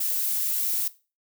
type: noise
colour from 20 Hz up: violet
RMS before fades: -26 dBFS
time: 0-0.88 s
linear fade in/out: 5 ms
effects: noise-tail reverb RT60 0.3 s tail -17 dB re dry